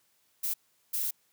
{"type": "noise bursts at uneven times", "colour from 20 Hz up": "violet", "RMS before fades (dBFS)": -31, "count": 2, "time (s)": [[0.43, 0.54], [0.93, 1.11]], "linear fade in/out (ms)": 10, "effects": ["white hiss -70 dBFS RMS until 1.32 s", "high-pass 60 Hz 12 dB/octave"]}